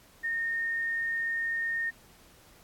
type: tone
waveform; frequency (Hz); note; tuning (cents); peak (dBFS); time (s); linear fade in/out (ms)
sine; 1836; A#6; -27; -28; 0.23-1.91; 20
effects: pink hiss -58 dBFS RMS until 2.63 s + AAC 64 kbps